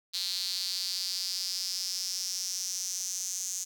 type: tone with high-pass filter sweep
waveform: square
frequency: 92.5 Hz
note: F#2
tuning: in tune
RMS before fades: -34 dBFS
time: 0.13-3.65 s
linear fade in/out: 20 ms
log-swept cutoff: 4200 to 6500 Hz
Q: 6.2
effects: none